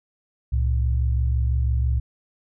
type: tone pair together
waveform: sine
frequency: 67.3 / 113.28 Hz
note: C2 / A#2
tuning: +49 / -49 cents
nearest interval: major sixth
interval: 902 cents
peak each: -19 / -25 dBFS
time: 0.52-2 s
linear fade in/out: 10 ms
effects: none